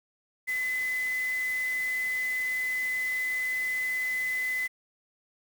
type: tone in noise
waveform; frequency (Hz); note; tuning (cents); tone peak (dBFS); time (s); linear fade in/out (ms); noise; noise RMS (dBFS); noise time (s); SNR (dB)
sine; 2020; B6; +39; -27; 0.47-4.68; 20; white; -44; 0.47-4.68; +14
effects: none